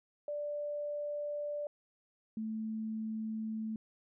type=tone pair in turn; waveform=sine; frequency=587.3 / 219.6 Hz; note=D5 / A3; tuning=0 / -3 cents; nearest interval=octave + perfect fourth; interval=1703 cents; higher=first; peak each=-35 / -35 dBFS; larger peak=neither; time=0.28-1.67 / 2.37-3.76 s; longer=neither; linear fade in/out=2 ms; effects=none